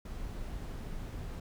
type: noise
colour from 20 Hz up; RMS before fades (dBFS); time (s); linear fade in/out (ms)
brown; -40; 0.05-1.4; 5
effects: none